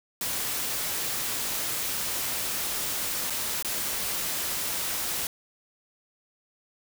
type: noise with dropouts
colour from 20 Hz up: white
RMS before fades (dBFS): -30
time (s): 0.21-5.27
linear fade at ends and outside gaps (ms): 1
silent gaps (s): 3.299-3.304 / 3.625-3.647
effects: none